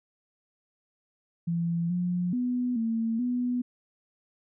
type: tone with pitch steps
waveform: sine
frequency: 169.2 / 177.8 / 247.6 / 226.5 / 246.5 Hz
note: E3 / F3 / B3 / A#3 / B3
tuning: +45 / +31 / +5 / -50 / -3 cents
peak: -25 dBFS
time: 1.47-3.62 s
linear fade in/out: 10 ms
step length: 430 ms
effects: none